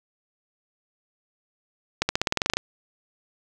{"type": "accelerating click train", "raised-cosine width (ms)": 0.2, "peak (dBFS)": -4, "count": 12, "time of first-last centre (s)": [2.02, 2.57], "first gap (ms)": 70, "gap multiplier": 0.93, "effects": []}